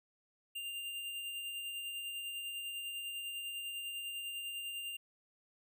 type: tone with tremolo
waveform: square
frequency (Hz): 2794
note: F7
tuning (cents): 0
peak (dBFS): -39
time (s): 0.55-4.97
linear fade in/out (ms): 10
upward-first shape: triangle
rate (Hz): 10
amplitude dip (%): 35
effects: none